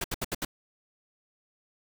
pink noise bursts, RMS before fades -31 dBFS, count 5, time 0.01-0.45 s, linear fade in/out 5 ms, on 32 ms, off 70 ms, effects none

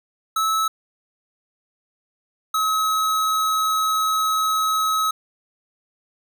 square tone pair in turn, 1300 / 1281.4 Hz, E6 / E6, -24 / -49 cents, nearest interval unison, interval 25 cents, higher first, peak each -19 dBFS, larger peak neither, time 0.36-0.68 / 2.54-5.11 s, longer second, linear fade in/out 5 ms, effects none

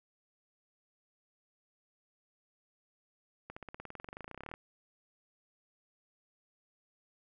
accelerating click train, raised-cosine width 0.5 ms, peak -29 dBFS, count 26, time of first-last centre 3.5-4.539 s, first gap 65 ms, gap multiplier 0.96, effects none

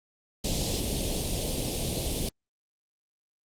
pink band-stop noise, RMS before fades -29 dBFS, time 0.44-2.29 s, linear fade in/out 5 ms, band 660 to 3000 Hz, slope 24 dB/octave, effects low-pass 12000 Hz 12 dB/octave + Opus 48 kbps

